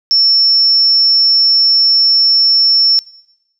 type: tone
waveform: sine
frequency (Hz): 5400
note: E8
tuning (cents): +41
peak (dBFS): -7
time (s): 0.11-2.99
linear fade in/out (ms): 0
effects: noise-tail reverb RT60 1.0 s tail -23 dB re dry